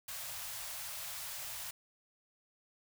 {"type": "band-stop noise", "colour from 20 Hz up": "white", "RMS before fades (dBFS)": -43, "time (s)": [0.08, 1.71], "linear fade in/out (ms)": 5, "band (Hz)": [150, 560], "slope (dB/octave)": 48, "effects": []}